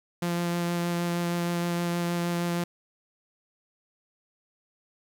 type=tone with vibrato; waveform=sawtooth; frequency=172.8 Hz; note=F3; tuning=18 cents flat; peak=-22 dBFS; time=0.22-2.64 s; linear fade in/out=5 ms; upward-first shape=sine; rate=6.4 Hz; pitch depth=10 cents each way; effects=10-bit